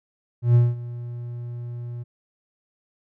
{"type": "tone with ADSR envelope", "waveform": "triangle", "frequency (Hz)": 120, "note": "B2", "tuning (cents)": -49, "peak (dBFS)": -9, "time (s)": [0.42, 2.04], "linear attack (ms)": 130, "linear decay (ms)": 200, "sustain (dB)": -19, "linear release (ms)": 19, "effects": []}